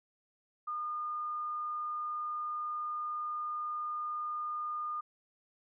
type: tone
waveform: sine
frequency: 1217 Hz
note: D#6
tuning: 39 cents flat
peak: -34 dBFS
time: 0.67-5.01 s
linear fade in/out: 10 ms
effects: none